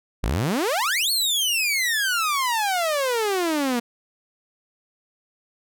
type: exponential two-way sweep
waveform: sawtooth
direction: up then down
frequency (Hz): 45.16 to 4435 to 231.9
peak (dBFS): -17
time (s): 0.23-3.8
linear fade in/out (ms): 10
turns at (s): 1.11
effects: none